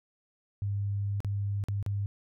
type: tone with dropouts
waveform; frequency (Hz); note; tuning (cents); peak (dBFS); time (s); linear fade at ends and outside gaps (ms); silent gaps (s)
sine; 100.7; G2; +47; -28; 0.62-2.06; 0; 1.204-1.247 / 1.639-1.685 / 1.827-1.863
effects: none